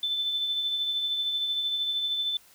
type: tone with tremolo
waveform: sine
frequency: 3524 Hz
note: A7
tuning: 2 cents sharp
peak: -24 dBFS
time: 0.03-2.37 s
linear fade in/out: 2 ms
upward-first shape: triangle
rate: 13 Hz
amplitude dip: 40%
effects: white hiss -57 dBFS RMS until 2.54 s